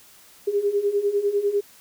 sine beating tone pair, 399.9 / 409.9 Hz, G4 / G#4, +35 / -23 cents, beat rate 10 Hz, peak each -25 / -21 dBFS, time 0.47-1.61 s, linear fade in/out 10 ms, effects white hiss -51 dBFS RMS until 1.8 s

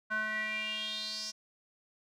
square tone with band-pass filter sweep, 215.4 Hz, A3, 37 cents flat, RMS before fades -36 dBFS, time 0.1-1.32 s, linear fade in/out 20 ms, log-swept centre 1400 to 5600 Hz, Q 6.4, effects none

